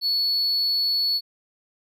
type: tone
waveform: triangle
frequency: 4412 Hz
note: C#8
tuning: 9 cents flat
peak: -18 dBFS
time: 0.01-1.21 s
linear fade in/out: 50 ms
effects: tanh soft clip ceiling -14 dBFS